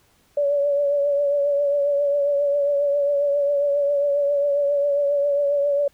sine tone with vibrato, 571 Hz, D5, 49 cents flat, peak -17 dBFS, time 0.37-5.88 s, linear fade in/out 5 ms, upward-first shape triangle, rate 7.4 Hz, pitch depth 39 cents each way, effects pink hiss -60 dBFS RMS until 5.93 s

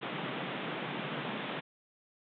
pink band-pass noise, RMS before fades -38 dBFS, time 0.01-1.61 s, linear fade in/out 20 ms, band 130 to 3600 Hz, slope 96 dB/octave, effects none

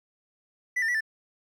triangle tone with pitch steps, 1980 / 1799 / 1948 / 1770 Hz, B6 / A6 / B6 / A6, +4 / +38 / -24 / +10 cents, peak -22 dBFS, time 0.76-1.008 s, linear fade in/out 10 ms, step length 62 ms, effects none

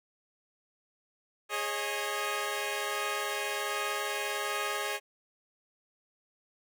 10% pulse chord, Ab suspended fourth, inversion none, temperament equal with one note detuned, 415.3 / 547 / 622.3 Hz, Ab4 / Db5 / Eb5, 0 / -23 / 0 cents, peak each -26 / -28 / -29 dBFS, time 1.49-5 s, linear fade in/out 50 ms, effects none

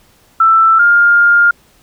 sine tone pair in turn, 1329 / 1408.2 Hz, E6 / F6, +14 / +14 cents, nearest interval minor second, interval 100 cents, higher second, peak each -5 dBFS, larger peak neither, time 0.4-0.79 / 0.79-1.51 s, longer second, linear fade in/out 5 ms, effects pink hiss -50 dBFS RMS until 1.82 s

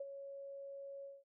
sine tone with ADSR envelope, 554.4 Hz, C#5, in tune, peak -39 dBFS, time 0-1.24 s, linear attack 6 ms, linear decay 32 ms, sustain -7 dB, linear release 200 ms, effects none

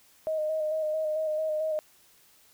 sine tone with vibrato, 622.3 Hz, D#5, in tune, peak -26 dBFS, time 0.27-1.79 s, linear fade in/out 0 ms, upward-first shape square, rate 4.5 Hz, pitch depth 23 cents each way, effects white hiss -60 dBFS RMS until 2.53 s

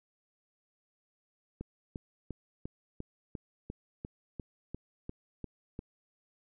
click train, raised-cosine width 3 ms, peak -26 dBFS, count 13, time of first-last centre 1.61-5.791 s, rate 2.87 Hz, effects none

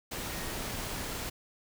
sine tone in noise, 1864.7 Hz, A#6, in tune, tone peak -47 dBFS, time 0.28-0.53 s, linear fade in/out 10 ms, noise pink, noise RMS -37 dBFS, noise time 0.11-1.3 s, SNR -13 dB, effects none

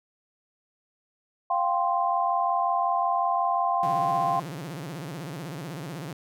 sine chord, F suspended second, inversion none, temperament equal, 698.5 / 784 / 1046.5 Hz, F5 / G5 / C6, 0 / 0 / 0 cents, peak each -26 / -27 / -26 dBFS, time 1.5-4.4 s, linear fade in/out 5 ms
sawtooth tone with vibrato, 155.56 Hz, D#3, in tune, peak -30 dBFS, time 3.83-6.13 s, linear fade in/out 2 ms, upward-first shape sine, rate 16 Hz, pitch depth 260 cents each way
effects none

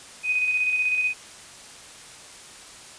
sine tone with tremolo, 2500 Hz, D#7, 8 cents sharp, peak -19 dBFS, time 0.23-1.14 s, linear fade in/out 50 ms, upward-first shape square, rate 16 Hz, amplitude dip 35%, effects white hiss -44 dBFS RMS until 2.98 s + resampled to 22050 Hz

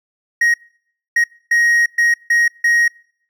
triangle tone bursts at uneven times, 1882 Hz, A#6, 16 cents sharp, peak -9 dBFS, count 6, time 0.41-0.54 / 1.16-1.24 / 1.51-1.86 / 1.98-2.14 / 2.3-2.48 / 2.64-2.88 s, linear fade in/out 5 ms, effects noise-tail reverb RT60 0.6 s tail -26 dB re dry

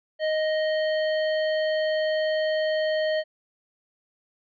square tone, 623 Hz, D#5, 2 cents sharp, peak -23 dBFS, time 0.19-3.24 s, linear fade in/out 50 ms, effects resampled to 11025 Hz

